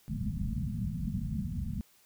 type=low-pass noise; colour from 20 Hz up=white; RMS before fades=-34 dBFS; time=0.08-1.81 s; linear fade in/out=0 ms; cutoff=230 Hz; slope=96 dB/octave; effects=white hiss -64 dBFS RMS until 2.05 s